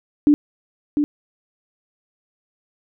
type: tone with echo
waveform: sine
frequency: 293.7 Hz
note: D4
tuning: in tune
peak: -9 dBFS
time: 0.27-0.34 s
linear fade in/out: 0 ms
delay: 700 ms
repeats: 1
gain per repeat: -6 dB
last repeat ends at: 1.04 s
effects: none